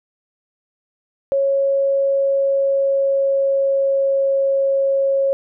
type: tone with pitch glide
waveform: sine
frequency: 550 to 546.5 Hz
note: C#5 to C#5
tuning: -14 to -25 cents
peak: -14 dBFS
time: 1.32-5.33 s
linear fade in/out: 0 ms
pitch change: -11 cents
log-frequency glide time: 2.12-4.3 s
effects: none

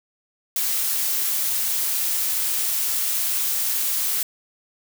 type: noise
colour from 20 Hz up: blue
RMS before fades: -23 dBFS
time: 0.56-4.23 s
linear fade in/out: 2 ms
effects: none

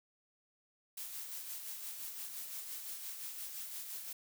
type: noise with tremolo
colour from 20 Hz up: blue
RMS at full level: -43 dBFS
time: 0.97-4.13 s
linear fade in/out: 5 ms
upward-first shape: sine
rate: 5.8 Hz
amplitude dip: 40%
effects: none

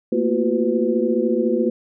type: tone cluster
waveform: sine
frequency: 224.9 / 239 / 343.6 / 373.2 / 502 Hz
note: A3 / A#3 / F4 / F#4 / B4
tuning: +38 / +43 / -28 / +15 / +28 cents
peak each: -23 dBFS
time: 0.12-1.7 s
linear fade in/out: 5 ms
effects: none

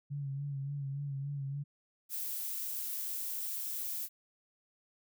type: tone with vibrato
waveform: sine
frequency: 140 Hz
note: C#3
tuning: 18 cents sharp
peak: -35 dBFS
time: 0.1-1.64 s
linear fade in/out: 20 ms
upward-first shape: sine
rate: 3.5 Hz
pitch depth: 45 cents each way
type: noise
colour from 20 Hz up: violet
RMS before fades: -38 dBFS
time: 2.09-4.09 s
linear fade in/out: 50 ms
effects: none

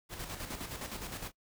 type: noise with tremolo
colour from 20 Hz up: pink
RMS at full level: -40 dBFS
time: 0.09-1.32 s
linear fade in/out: 50 ms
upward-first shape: square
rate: 9.7 Hz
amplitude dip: 50%
effects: noise-tail reverb RT60 0.1 s tail -22 dB re dry

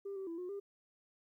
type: tone with pitch steps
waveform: sine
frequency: 396.9 / 385.1 / 333.9 / 360.6 / 400.3 Hz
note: G4 / G4 / E4 / F#4 / G4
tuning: +22 / -31 / +22 / -45 / +36 cents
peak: -38 dBFS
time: 0.05-0.6 s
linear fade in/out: 10 ms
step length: 110 ms
effects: tanh soft clip ceiling -37 dBFS + 13-bit

